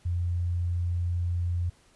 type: tone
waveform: sine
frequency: 87.31 Hz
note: F2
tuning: in tune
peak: -25 dBFS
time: 0.05-1.7 s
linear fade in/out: 10 ms
effects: pink hiss -61 dBFS RMS until 1.95 s + resampled to 24000 Hz